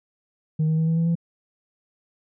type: tone with pitch steps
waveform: sine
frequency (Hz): 156.1 / 158.46 / 160.86 / 163.29 / 165.76 / 168.27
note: D#3 / D#3 / E3 / E3 / E3 / E3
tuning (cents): +6 / +32 / -42 / -16 / +10 / +36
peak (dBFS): -16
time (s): 0.59-1.154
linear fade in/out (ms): 10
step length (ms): 94
effects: tanh soft clip ceiling -17 dBFS